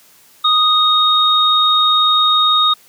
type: tone pair together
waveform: sine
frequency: 1244.5 / 3729 Hz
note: D#6 / A#7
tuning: 0 / 0 cents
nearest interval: octave + perfect fifth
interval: 1900 cents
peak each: -13 / -12 dBFS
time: 0.44-2.74 s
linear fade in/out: 10 ms
effects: white hiss -48 dBFS RMS until 2.88 s + high-pass 80 Hz 12 dB/octave